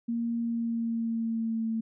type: tone with pitch glide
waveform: sine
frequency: 233.1 to 224.3 Hz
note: A#3 to A3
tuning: 0 to +34 cents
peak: -27 dBFS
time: 0.08-1.81 s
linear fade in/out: 10 ms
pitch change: -66 cents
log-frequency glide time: 0.4-1.7 s
effects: none